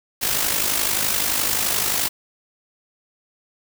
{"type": "noise with amplitude modulation", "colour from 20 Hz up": "white", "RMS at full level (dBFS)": -19, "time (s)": [0.21, 2.09], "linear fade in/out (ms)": 20, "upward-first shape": "sine", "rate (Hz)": 51.6, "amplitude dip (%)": 55, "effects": []}